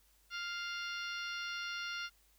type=harmonic tone with a mistuned harmonic; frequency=698.5 Hz; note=F5; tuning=in tune; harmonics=2 / 3 / 4 / 5 / 6 / 7 / 8; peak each=-41 / -47 / -45 / -50 / -49 / -55 / -51 dBFS; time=0.3-2.1 s; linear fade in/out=50 ms; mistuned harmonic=6; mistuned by=+38 cents; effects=added 50 Hz sine -70 dBFS peak until 2.38 s + white hiss -70 dBFS RMS until 2.38 s